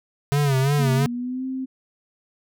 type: tone with vibrato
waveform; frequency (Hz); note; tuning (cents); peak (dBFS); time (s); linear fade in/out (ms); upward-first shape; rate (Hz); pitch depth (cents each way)
square; 138.59; C#3; 0; -18; 0.32-1.06; 0; sine; 2.9; 95
type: tone with pitch glide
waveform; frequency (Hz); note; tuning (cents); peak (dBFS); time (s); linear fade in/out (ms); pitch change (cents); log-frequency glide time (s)
sine; 233.1 to 261.6; A#3 to C4; 0 to 0; -25; 0.78-1.66; 20; +200; 1-1.45
effects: none